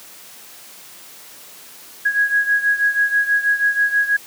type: beating tone pair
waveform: sine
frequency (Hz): 1655 / 1661.2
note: G#6 / G#6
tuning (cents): -6 / 0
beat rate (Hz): 6.2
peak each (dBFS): -16 / -20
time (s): 2.05-4.17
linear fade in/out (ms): 10
effects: white hiss -41 dBFS RMS until 4.26 s + high-pass 150 Hz 12 dB/octave